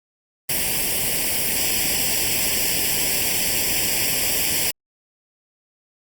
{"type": "noise with comb filter", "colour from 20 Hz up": "white", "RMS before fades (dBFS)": -21, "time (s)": [0.49, 4.71], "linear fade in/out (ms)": 5, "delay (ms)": 0.38, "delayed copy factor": 1, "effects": ["Opus 32 kbps"]}